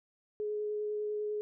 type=tone with vibrato; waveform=sine; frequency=421 Hz; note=G#4; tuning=24 cents sharp; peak=-32 dBFS; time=0.4-1.41 s; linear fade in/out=0 ms; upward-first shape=sine; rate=10 Hz; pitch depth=9 cents each way; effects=none